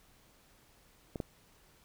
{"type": "clicks", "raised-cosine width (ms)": 2, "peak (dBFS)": [-24, -21], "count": 2, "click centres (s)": [1.158, 1.202], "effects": ["pink hiss -64 dBFS RMS until 1.84 s"]}